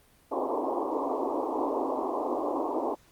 pink band-pass noise, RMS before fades -30 dBFS, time 0.31-2.95 s, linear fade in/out 10 ms, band 260 to 1100 Hz, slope 96 dB/octave, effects pink hiss -61 dBFS RMS until 3.11 s + Opus 32 kbps

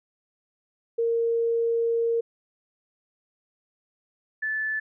sine tone pair in turn, 462.7 / 1743.7 Hz, A#4 / A6, -13 / -16 cents, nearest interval octave + major seventh, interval 2297 cents, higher second, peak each -21 / -25 dBFS, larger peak first, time 0.98-2.21 / 4.42-4.8 s, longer first, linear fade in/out 10 ms, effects none

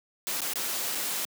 white noise with dropouts, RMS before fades -31 dBFS, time 0.27-1.25 s, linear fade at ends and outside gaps 0 ms, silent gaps 0.406-0.417 / 0.535-0.557 / 0.95-0.954 s, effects high-pass 200 Hz 12 dB/octave

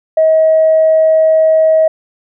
sine tone, 636 Hz, D#5, 38 cents sharp, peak -5 dBFS, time 0.17-1.88 s, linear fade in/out 5 ms, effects tanh soft clip ceiling -1 dBFS

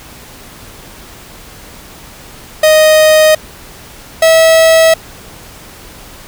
45% pulse tone pair in turn, 622.3 / 648.4 Hz, D#5 / E5, 0 / -29 cents, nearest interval minor second, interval 71 cents, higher second, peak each -4 dBFS, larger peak neither, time 2.63-3.35 / 4.22-4.94 s, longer neither, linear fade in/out 5 ms, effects pink hiss -34 dBFS RMS until 6.27 s

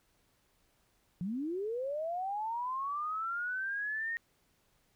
sine linear sweep, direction up, 166.5 to 1864.7 Hz, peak -33 dBFS, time 1.21-4.17 s, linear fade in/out 0 ms, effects pink hiss -72 dBFS RMS until 4.95 s

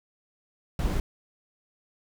brown noise, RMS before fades -26 dBFS, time 0.79-1 s, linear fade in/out 2 ms, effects none

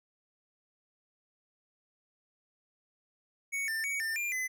square tone with pitch steps, 2227 / 1789 / 2247 / 1796 / 2400 / 2025 Hz, C#7 / A6 / C#7 / A6 / D7 / B6, +7 / +28 / +23 / +35 / +37 / +43 cents, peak -32 dBFS, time 3.52-4.48 s, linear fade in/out 20 ms, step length 160 ms, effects none

